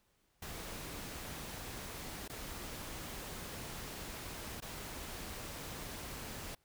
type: noise with dropouts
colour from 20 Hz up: pink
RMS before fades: -45 dBFS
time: 0.42-6.55 s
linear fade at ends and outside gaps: 5 ms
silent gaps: 2.279-2.296 / 4.604-4.621 s
effects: pink hiss -75 dBFS RMS until 6.64 s